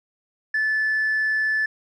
triangle tone with hard clipping, 1742 Hz, A6, 18 cents flat, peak -19 dBFS, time 0.54-1.66 s, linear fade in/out 5 ms, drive 2 dB, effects resampled to 22050 Hz

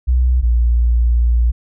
sine tone pair in turn, 62.4 / 58.9 Hz, B1 / A#1, +19 / +19 cents, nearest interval minor second, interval 100 cents, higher first, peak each -10 dBFS, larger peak neither, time 0.07-0.42 / 0.42-1.52 s, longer second, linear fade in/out 20 ms, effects none

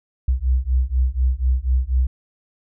sine beating tone pair, 61.74 / 65.84 Hz, B1 / C2, 0 / +11 cents, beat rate 4.1 Hz, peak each -19 dBFS, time 0.28-2.07 s, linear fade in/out 5 ms, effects none

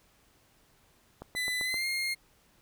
click train, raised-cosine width 1 ms, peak -27 dBFS, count 5, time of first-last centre 1.22-1.742 s, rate 7.66 Hz
30% pulse tone with pitch glide, 2000 to 2131 Hz, B6 to C7, +21 to +31 cents, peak -27 dBFS, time 1.35-2.15 s, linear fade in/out 20 ms, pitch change +110 cents, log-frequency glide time 1.63-1.86 s
effects pink hiss -65 dBFS RMS until 2.61 s

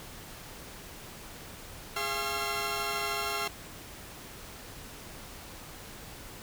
15% pulse tone cluster, 412 / 686 / 1072 / 1359 Hz, G#4 / F5 / C6 / F6, -14 / -31 / +42 / -48 cents, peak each -30 dBFS, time 1.96-3.48 s, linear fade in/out 5 ms, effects pink hiss -46 dBFS RMS until 6.42 s

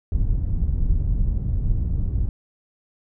pink low-pass noise, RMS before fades -21 dBFS, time 0.12-2.29 s, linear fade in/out 2 ms, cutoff 100 Hz, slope 12 dB/octave, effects none

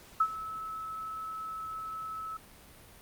sine tone with ADSR envelope, 1300 Hz, E6, 24 cents flat, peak -20 dBFS, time 0.2-2.37 s, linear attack 7 ms, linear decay 62 ms, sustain -16 dB, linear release 5 ms, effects pink hiss -54 dBFS RMS until 3.01 s + Opus 48 kbps

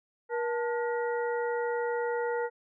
harmonic tone with a mistuned harmonic, 476.5 Hz, A#4, 38 cents sharp, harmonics 1 / 2 / 3 / 4, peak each -29 / -35 / -39 / -41 dBFS, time 0.29-2.5 s, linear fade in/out 50 ms, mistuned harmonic 2, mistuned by -130 cents, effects none

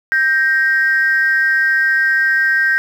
sine tone pair together, 1573.7 / 1873 Hz, G6 / A#6, +6 / +8 cents, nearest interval minor third, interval 302 cents, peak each -12 / -15 dBFS, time 0.12-2.78 s, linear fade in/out 0 ms, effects tanh soft clip ceiling -5 dBFS + 7-bit

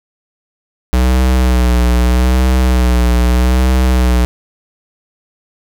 square tone with vibrato, 62.1 Hz, B1, 10 cents sharp, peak -9 dBFS, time 0.93-4.25 s, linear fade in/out 0 ms, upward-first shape sine, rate 0.8 Hz, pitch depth 47 cents each way, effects none

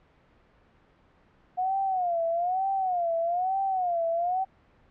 sine tone with vibrato, 720 Hz, F#5, 47 cents flat, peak -24 dBFS, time 1.57-4.45 s, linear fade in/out 20 ms, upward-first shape sine, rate 1.1 Hz, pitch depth 140 cents each way, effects pink hiss -61 dBFS RMS until 4.9 s + low-pass 2000 Hz 12 dB/octave

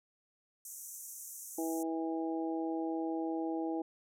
pink band-pass noise, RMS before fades -47 dBFS, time 0.65-1.83 s, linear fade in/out 2 ms, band 5900 to 15000 Hz, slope 96 dB/octave
harmonic tone, 162.7 Hz, E3, 22 cents flat, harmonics 2 / 3 / 4 / 5, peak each -34 / -42 / -44 / -42 dBFS, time 1.58-3.82 s, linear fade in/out 5 ms
effects none

